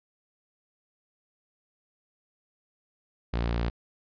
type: tone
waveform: sawtooth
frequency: 58.27 Hz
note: A#1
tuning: in tune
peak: -22 dBFS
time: 3.33-3.7 s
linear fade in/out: 10 ms
effects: resampled to 11025 Hz